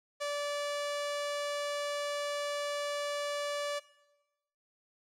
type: tone with low-pass filter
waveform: sawtooth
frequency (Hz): 580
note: D5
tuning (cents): -22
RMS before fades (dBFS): -35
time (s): 0.2-3.8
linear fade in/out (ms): 20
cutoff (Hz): 8100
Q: 1
effects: noise-tail reverb RT60 1.0 s tail -18 dB re dry